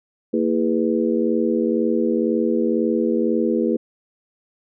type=harmonic tone with a mistuned harmonic; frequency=82 Hz; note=E2; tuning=9 cents flat; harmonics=3 / 4 / 5 / 6; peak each=-21 / -22 / -23 / -24 dBFS; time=0.33-3.77 s; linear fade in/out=10 ms; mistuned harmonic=3; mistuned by=-120 cents; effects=none